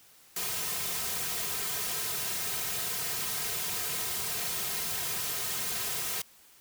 white noise with comb filter, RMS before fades -33 dBFS, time 0.36-6.22 s, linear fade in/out 5 ms, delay 3.5 ms, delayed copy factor -0.8, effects white hiss -58 dBFS RMS until 6.6 s

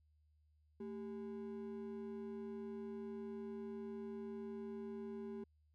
triangle ring-modulated tone, 308.7 Hz, D#4, 14 cents flat, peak -39 dBFS, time 0.8-5.44 s, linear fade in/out 5 ms, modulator 86.4 Hz, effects added 76 Hz sine -70 dBFS peak until 5.74 s

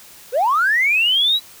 triangle linear sweep, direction up, 448.4 to 3960 Hz, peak -10 dBFS, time 0.32-1.4 s, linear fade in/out 50 ms, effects tanh soft clip ceiling -11 dBFS + white hiss -43 dBFS RMS until 1.6 s

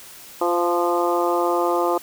harmonic tone with a mistuned harmonic, 174 Hz, F3, 6 cents flat, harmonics 2 / 3 / 4 / 5 / 6 / 7, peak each -22 / -24 / -25 / -26 / -27 / -27 dBFS, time 0.41-1.98 s, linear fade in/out 5 ms, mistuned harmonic 3, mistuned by -16 cents, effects white hiss -42 dBFS RMS until 2.02 s

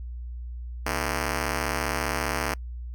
5% pulse ring-modulated tone, 185 Hz, F#3, in tune, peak -12 dBFS, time 0.86-2.54 s, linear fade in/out 2 ms, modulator 55 Hz, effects noise-tail reverb RT60 0.1 s tail -26 dB re dry + added 60 Hz sine -33 dBFS peak until 2.94 s

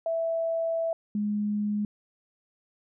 sine tone pair in turn, 659.3 / 208.2 Hz, E5 / G#3, 0 / +5 cents, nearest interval octave + minor sixth, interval 1995 cents, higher first, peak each -25 / -25 dBFS, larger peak neither, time 0.06-0.93 / 1.15-1.85 s, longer first, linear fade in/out 2 ms, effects none

